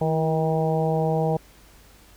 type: harmonic tone with a mistuned harmonic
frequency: 159 Hz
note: D#3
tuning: 38 cents sharp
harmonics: 1 / 2 / 3 / 4 / 5 / 6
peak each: -23 / -33 / -25 / -28 / -28 / -38 dBFS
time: 0.01-1.37 s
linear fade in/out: 5 ms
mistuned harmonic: 2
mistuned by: +76 cents
effects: added 50 Hz sine -53 dBFS peak until 2.16 s + pink hiss -53 dBFS RMS until 2.16 s